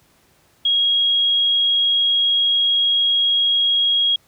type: tone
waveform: sine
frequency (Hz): 3289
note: G#7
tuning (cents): -18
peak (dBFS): -14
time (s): 0.65-4.16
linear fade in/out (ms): 5
effects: pink hiss -57 dBFS RMS until 4.27 s + high-pass 60 Hz 12 dB/octave